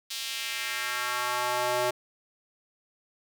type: tone with high-pass filter sweep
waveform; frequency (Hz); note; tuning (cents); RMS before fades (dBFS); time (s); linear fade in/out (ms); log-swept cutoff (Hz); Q
square; 123.47; B2; 0; -30; 0.1-1.91; 10; 3800 to 530; 1.6
effects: none